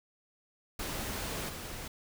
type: noise with level steps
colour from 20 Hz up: pink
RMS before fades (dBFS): -37 / -42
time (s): 0.79-1.88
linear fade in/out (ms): 5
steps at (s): 1.48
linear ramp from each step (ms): 20
effects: none